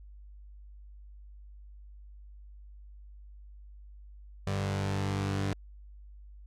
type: tone pair together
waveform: sawtooth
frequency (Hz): 98 / 146.83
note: G2 / D3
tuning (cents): 0 / 0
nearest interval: perfect fifth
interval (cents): 700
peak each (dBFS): -26 / -32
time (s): 4.47-5.53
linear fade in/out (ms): 0
effects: added 50 Hz sine -47 dBFS peak until 6.46 s + low-pass 8000 Hz 12 dB/octave